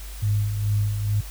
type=tone with tremolo; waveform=sine; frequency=103.83 Hz; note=G#2; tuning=in tune; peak=-18 dBFS; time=0.22-1.21 s; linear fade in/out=10 ms; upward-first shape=sine; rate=2.3 Hz; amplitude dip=50%; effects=added 50 Hz sine -34 dBFS peak until 1.3 s + white hiss -43 dBFS RMS until 1.3 s